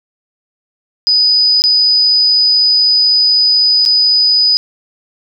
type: tone with dropouts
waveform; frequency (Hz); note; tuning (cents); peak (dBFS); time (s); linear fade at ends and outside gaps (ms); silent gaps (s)
sine; 4978; D#8; 0; -7; 1.07-4.57; 0; 1.62-1.639 / 3.852-3.86
effects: none